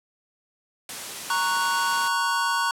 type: high-pass noise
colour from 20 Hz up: white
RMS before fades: -34 dBFS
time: 0.89-2.08 s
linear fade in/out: 2 ms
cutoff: 120 Hz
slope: 12 dB/octave
type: chord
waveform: square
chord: F# major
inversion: first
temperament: equal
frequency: 932.3 / 1108.7 / 1480 Hz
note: A#5 / C#6 / F#6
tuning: 0 / 0 / 0 cents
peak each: -27 dBFS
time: 1.3-2.71 s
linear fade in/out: 2 ms
effects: low-pass 11000 Hz 12 dB/octave